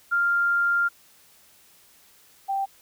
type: tone pair in turn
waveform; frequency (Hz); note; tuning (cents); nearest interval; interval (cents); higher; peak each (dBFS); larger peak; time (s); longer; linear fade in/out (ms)
sine; 1396 / 783.5; F6 / G5; -1 / -1; minor seventh; 1000; first; -19 / -23; first; 0.11-0.89 / 2.48-2.66; first; 20
effects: white hiss -56 dBFS RMS until 2.81 s